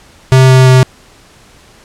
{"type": "tone with pitch steps", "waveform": "square", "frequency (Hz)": [130.81, 129.98, 129.16], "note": ["C3", "C3", "C3"], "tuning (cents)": [0, -11, -22], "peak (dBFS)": -3, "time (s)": [0.32, 0.83], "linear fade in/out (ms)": 0, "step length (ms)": 170, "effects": ["pink hiss -42 dBFS RMS until 1.84 s", "low-pass 9000 Hz 12 dB/octave"]}